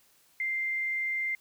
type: tone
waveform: sine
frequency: 2093 Hz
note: C7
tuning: in tune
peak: -28 dBFS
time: 0.4-1.35 s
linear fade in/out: 2 ms
effects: white hiss -64 dBFS RMS until 1.4 s